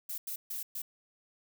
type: noise bursts at uneven times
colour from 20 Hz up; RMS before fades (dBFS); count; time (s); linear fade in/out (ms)
violet; -38; 4; 0.09-0.18 / 0.27-0.36 / 0.5-0.63 / 0.75-0.82; 5
effects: none